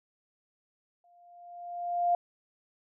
sine tone with exponential growth, 700 Hz, F5, 4 cents sharp, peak -21 dBFS, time 1.04-2.15 s, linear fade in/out 2 ms, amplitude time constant 240 ms, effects none

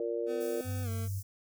sine chord, Bb major, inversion second, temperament just, 349.6 / 466.2 / 582.7 Hz, F4 / Bb4 / D5, +2 / 0 / -14 cents, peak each -36 / -33 / -38 dBFS, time 0-0.61 s, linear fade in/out 2 ms
25% pulse tone with pitch glide, 253.9 to 226.2 Hz, B3 to A3, +48 to +48 cents, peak -37 dBFS, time 0.26-1.09 s, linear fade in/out 50 ms, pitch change -200 cents, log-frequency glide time 0.83-0.89 s
white high-pass noise, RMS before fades -49 dBFS, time 0.4-1.23 s, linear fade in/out 10 ms, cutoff 5300 Hz, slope 48 dB/octave
sine tone, 98 Hz, G2, in tune, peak -32 dBFS, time 0.64-1.23 s, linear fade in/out 50 ms
effects none

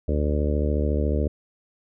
harmonic tone, 74 Hz, D2, 14 cents sharp, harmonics 1 / 2 / 3 / 4 / 5 / 6 / 7 / 8, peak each -22 / -32 / -30 / -31 / -33 / -31 / -33 / -34 dBFS, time 0.08-1.28 s, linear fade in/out 5 ms, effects none

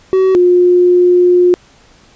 triangle / sine tone pair in turn, 378.1 / 356.9 Hz, F#4 / F4, +38 / +38 cents, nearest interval minor second, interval 100 cents, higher first, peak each -5 / -5 dBFS, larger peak neither, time 0.13-0.35 / 0.35-1.54 s, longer second, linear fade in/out 0 ms, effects pink hiss -46 dBFS RMS until 2.15 s + resampled to 16000 Hz

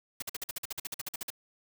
white noise bursts, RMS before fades -36 dBFS, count 16, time 0.2-1.303 s, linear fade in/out 5 ms, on 23 ms, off 49 ms, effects none

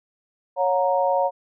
sine chord, F# major, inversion second, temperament equal with one note detuned, 554.4 / 722.7 / 932.3 Hz, C#5 / F#5 / A#5, 0 / -41 / 0 cents, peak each -21 / -23 / -23 dBFS, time 0.56-1.31 s, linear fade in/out 50 ms, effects none

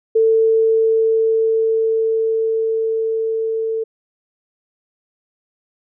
sine tone with level ramp, 446.5 Hz, A4, 25 cents sharp, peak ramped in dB -10 to -18 dBFS, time 0.15-3.84 s, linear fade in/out 10 ms, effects none

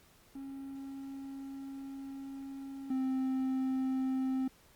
triangle tone pair in turn, 272.4 / 262.2 Hz, C#4 / C4, -30 / +4 cents, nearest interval minor second, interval 66 cents, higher first, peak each -39 / -28 dBFS, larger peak second, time 0.35-2.9 / 2.9-4.48 s, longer first, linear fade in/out 5 ms, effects pink hiss -63 dBFS RMS until 4.75 s + Opus 48 kbps

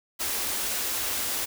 white band-stop noise, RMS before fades -29 dBFS, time 0.19-1.46 s, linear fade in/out 20 ms, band 110 to 200 Hz, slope 96 dB/octave, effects none

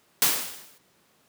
white noise with exponential decay, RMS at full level -18 dBFS, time 0.22-0.78 s, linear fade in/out 0 ms, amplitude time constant 120 ms, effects pink hiss -63 dBFS RMS until 1.28 s + high-pass 150 Hz 12 dB/octave

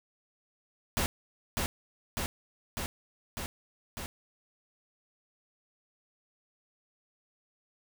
pink noise with echo, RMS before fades -29 dBFS, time 0.97-1.06 s, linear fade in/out 0 ms, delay 600 ms, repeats 5, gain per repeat -2 dB, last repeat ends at 4.06 s, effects none

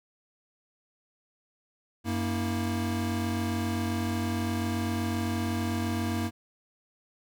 square tone cluster, 93.8 / 234.1 / 322.1 Hz, F#2 / A#3 / E4, +24 / +8 / -40 cents, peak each -32 / -32 / -35 dBFS, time 2.04-6.31 s, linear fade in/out 50 ms, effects none

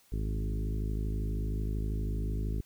harmonic tone with a mistuned harmonic, 52.8 Hz, G#1, 29 cents sharp, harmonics 1 / 2 / 3 / 4 / 5 / 6 / 7 / 8, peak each -31 / -37 / -41 / -43 / -45 / -47 / -48 / -49 dBFS, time 0.12-2.61 s, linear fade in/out 5 ms, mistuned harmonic 2, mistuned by -20 cents, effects white hiss -64 dBFS RMS until 2.65 s

